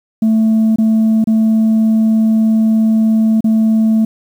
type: tone with dropouts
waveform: sine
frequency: 220.8 Hz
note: A3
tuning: 6 cents sharp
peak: -6 dBFS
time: 0.22-4.05 s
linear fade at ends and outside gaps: 5 ms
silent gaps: 0.76-0.784 / 1.242-1.272 / 3.407-3.442 s
effects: tanh soft clip ceiling -7 dBFS + 7-bit